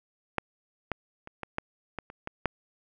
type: clicks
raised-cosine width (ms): 0.5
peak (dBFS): -11 / -14 / -27 / -20 / -14 / -19 / -28 / -19 / -10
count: 9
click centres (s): 0.383 / 0.917 / 1.274 / 1.433 / 1.584 / 1.987 / 2.101 / 2.274 / 2.457
effects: none